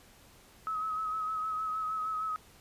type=tone with vibrato; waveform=sine; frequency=1280 Hz; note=D#6; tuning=49 cents sharp; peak=-31 dBFS; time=0.67-2.36 s; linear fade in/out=0 ms; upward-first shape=sine; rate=6.5 Hz; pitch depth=30 cents each way; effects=pink hiss -58 dBFS RMS until 2.6 s + resampled to 32000 Hz